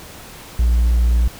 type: tone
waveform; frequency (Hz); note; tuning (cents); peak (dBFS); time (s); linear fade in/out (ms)
triangle; 58.8; A#1; +16; -9; 0.59-1.28; 5
effects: tanh soft clip ceiling -5 dBFS + pink hiss -38 dBFS RMS until 1.39 s